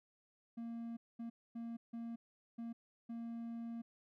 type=tone bursts at uneven times; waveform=triangle; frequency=231.8 Hz; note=A#3; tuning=10 cents flat; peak=-40 dBFS; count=6; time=0.57-0.97 / 1.19-1.3 / 1.55-1.77 / 1.93-2.16 / 2.58-2.73 / 3.09-3.82 s; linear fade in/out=10 ms; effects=none